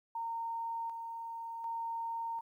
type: tone with tremolo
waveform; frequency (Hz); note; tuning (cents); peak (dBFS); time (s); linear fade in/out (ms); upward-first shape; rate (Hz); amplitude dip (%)
sine; 919; A#5; -25; -35; 0.15-2.41; 5; square; 0.67; 40
effects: 12-bit